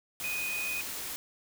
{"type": "tone in noise", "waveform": "sine", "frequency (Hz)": 2489, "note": "D#7", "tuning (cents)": 0, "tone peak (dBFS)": -32, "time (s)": [0.24, 0.81], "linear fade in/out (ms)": 0, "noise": "white", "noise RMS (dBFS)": -38, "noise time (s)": [0.2, 1.16], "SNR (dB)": 3, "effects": []}